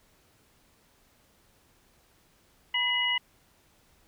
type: tone cluster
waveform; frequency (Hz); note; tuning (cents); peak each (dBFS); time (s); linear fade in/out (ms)
sine; 969 / 2020 / 2906; B5 / B6 / F#7; -33 / +39 / -32; -34 / -28 / -27; 2.74-3.18; 5
effects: pink hiss -64 dBFS RMS until 4.07 s